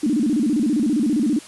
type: tone with vibrato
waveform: sine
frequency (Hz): 261.6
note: C4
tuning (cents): 0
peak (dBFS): -16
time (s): 0.03-1.39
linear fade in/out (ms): 5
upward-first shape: square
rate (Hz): 15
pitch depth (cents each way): 250
effects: white hiss -41 dBFS RMS until 1.47 s + resampled to 24000 Hz